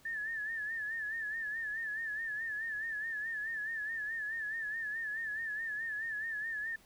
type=tone with vibrato; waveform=sine; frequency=1760 Hz; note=A6; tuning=in tune; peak=-35 dBFS; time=0.05-6.76 s; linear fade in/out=5 ms; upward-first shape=sine; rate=4.7 Hz; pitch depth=81 cents each way; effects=pink hiss -63 dBFS RMS until 6.85 s